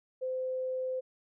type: tone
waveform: sine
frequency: 515 Hz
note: C5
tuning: 28 cents flat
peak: -31 dBFS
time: 0.21-1.01 s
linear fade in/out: 20 ms
effects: none